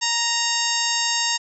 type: harmonic tone with a mistuned harmonic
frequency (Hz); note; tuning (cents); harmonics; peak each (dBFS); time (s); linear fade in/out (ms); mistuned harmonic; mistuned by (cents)
932.3; A#5; 0; 1 / 2 / 3 / 4 / 5 / 6 / 7 / 8; -28 / -28 / -28 / -28 / -28 / -28 / -28 / -28; 0.01-1.38; 20; 6; -57
effects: none